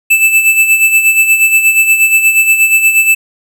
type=tone with tremolo; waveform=square; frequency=2637 Hz; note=E7; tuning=in tune; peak=-4 dBFS; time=0.1-3.15 s; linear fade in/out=10 ms; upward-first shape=sine; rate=8.4 Hz; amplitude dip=60%; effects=none